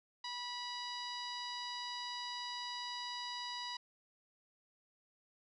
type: tone with low-pass filter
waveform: sawtooth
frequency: 977 Hz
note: B5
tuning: 19 cents flat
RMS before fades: -43 dBFS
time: 0.24-3.77 s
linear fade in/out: 5 ms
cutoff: 4500 Hz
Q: 7.6
effects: none